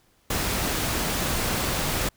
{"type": "noise", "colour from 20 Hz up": "pink", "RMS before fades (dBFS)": -26, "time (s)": [0.3, 2.09], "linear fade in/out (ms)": 5, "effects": ["pink hiss -63 dBFS RMS until 2.16 s"]}